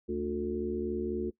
harmonic tone with a mistuned harmonic, 74.1 Hz, D2, 16 cents sharp, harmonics 1 / 3 / 4 / 5 / 6, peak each -42 / -36 / -41 / -32 / -38 dBFS, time 0.08-1.31 s, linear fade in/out 20 ms, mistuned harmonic 5, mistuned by -46 cents, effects noise-tail reverb RT60 0.1 s tail -19 dB re dry

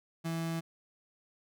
35% pulse tone, 164.81 Hz, E3, in tune, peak -31 dBFS, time 0.24-0.61 s, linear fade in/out 20 ms, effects none

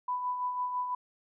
sine tone with tremolo, 994 Hz, B5, 11 cents sharp, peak -28 dBFS, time 0.08-0.95 s, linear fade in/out 5 ms, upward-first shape sine, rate 6 Hz, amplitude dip 45%, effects none

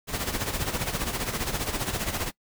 pink noise with tremolo, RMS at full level -27 dBFS, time 0.07-2.32 s, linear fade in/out 50 ms, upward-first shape sine, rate 15 Hz, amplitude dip 65%, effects noise-tail reverb RT60 0.1 s tail -23 dB re dry

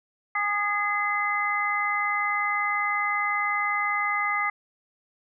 harmonic tone with a mistuned harmonic, 410 Hz, G#4, 22 cents flat, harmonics 2 / 3 / 4 / 5, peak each -31 / -27 / -37 / -26 dBFS, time 0.35-4.5 s, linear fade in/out 5 ms, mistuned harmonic 4, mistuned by +37 cents, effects none

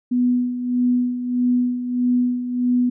sine tone with tremolo, 246.9 Hz, B3, in tune, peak -14 dBFS, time 0.11-2.9 s, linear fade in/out 10 ms, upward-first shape sine, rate 1.6 Hz, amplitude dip 65%, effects none

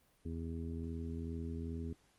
harmonic tone, 82.41 Hz, E2, in tune, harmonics 1 / 2 / 3 / 4 / 5, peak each -41 / -47 / -44 / -52 / -50 dBFS, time 0.25-1.93 s, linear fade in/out 5 ms, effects pink hiss -71 dBFS RMS until 2.18 s + Opus 32 kbps

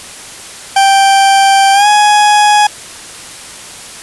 40% pulse tone with pitch glide, 784 to 835.4 Hz, G5 to G#5, 0 to +10 cents, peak -4 dBFS, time 0.76-2.67 s, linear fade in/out 5 ms, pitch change +110 cents, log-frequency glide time 1.73-1.87 s, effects white hiss -29 dBFS RMS until 4.02 s + resampled to 24000 Hz

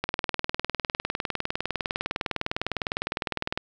click train, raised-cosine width 0.3 ms, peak -10 dBFS, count 71, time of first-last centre 0.04-3.575 s, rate 19.8 Hz, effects none

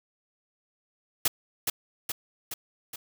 white noise with echo, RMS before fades -23 dBFS, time 1.25-1.28 s, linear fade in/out 5 ms, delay 420 ms, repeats 4, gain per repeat -4 dB, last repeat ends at 2.96 s, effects none

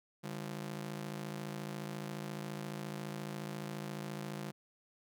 sawtooth ring-modulated tone, 172.6 Hz, F3, 20 cents flat, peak -33 dBFS, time 0.23-4.52 s, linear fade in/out 20 ms, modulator 27.2 Hz, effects none

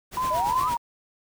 pink noise with tremolo, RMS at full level -34 dBFS, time 0.11-0.78 s, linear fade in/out 50 ms, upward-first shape sine, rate 8.6 Hz, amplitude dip 60%
sine tone with vibrato, 988 Hz, B5, in tune, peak -23 dBFS, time 0.17-0.77 s, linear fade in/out 2 ms, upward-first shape sine, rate 2.9 Hz, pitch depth 86 cents each way
sine exponential sweep, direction up, 589 to 1323 Hz, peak -26 dBFS, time 0.3-0.7 s, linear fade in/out 20 ms
effects none

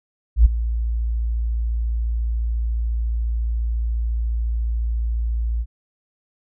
sine tone with ADSR envelope, 57.1 Hz, A#1, 35 cents flat, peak -5 dBFS, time 0.36-5.66 s, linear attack 93 ms, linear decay 14 ms, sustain -14 dB, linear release 53 ms, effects none

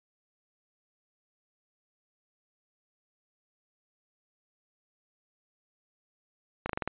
slowing click train, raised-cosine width 0.5 ms, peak -16 dBFS, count 6, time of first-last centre 6.66-6.876 s, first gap 34 ms, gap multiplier 1.12, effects resampled to 8000 Hz

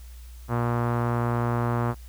sawtooth tone with low-pass filter, 119.3 Hz, A#2, 41 cents sharp, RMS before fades -25 dBFS, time 0.48-1.95 s, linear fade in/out 50 ms, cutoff 1200 Hz, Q 2.2, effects added 60 Hz sine -40 dBFS peak until 2.08 s + white hiss -55 dBFS RMS until 2.08 s

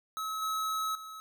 square tone with level steps, 1288 Hz, E6, 41 cents flat, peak -34 / -31 / -43 dBFS, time 0.17-1.2 s, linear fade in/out 0 ms, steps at 0.42 / 0.95 s, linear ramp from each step 2 ms, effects none

